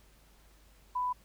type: tone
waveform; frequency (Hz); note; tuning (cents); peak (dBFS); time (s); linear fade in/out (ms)
sine; 995; B5; +13; -29; 0.95-1.13; 10
effects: added 50 Hz sine -60 dBFS peak until 1.24 s + pink hiss -64 dBFS RMS until 1.24 s